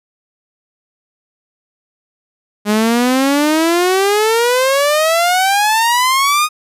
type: exponential sweep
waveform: sawtooth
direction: up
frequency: 205.4 to 1250 Hz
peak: -7 dBFS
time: 2.65-6.49 s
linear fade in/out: 50 ms
effects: resampled to 32000 Hz